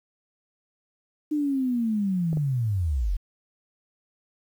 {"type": "linear sweep", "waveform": "sine", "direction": "down", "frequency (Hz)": [305.6, 38.02], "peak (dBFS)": -22, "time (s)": [1.31, 3.17], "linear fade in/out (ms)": 10}
{"type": "clicks", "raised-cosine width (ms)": 2, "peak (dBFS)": -22, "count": 2, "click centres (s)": [2.33, 2.372]}
{"effects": ["9-bit"]}